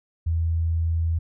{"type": "tone", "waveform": "sine", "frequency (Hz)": 82.41, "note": "E2", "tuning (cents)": 0, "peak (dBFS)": -20, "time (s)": [0.26, 1.19], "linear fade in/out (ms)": 10, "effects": []}